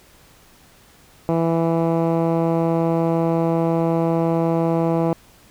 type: tone with low-pass filter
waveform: 10% pulse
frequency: 165.5 Hz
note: E3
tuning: 7 cents sharp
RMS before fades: -19 dBFS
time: 1.29-5.13 s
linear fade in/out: 0 ms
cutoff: 780 Hz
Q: 0.65
effects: pink hiss -51 dBFS RMS until 5.5 s